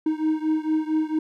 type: beating tone pair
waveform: triangle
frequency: 311.1 / 315.5 Hz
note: D#4 / D#4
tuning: 0 / +24 cents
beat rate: 4.4 Hz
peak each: -21 / -23 dBFS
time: 0.06-1.19 s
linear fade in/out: 5 ms
effects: none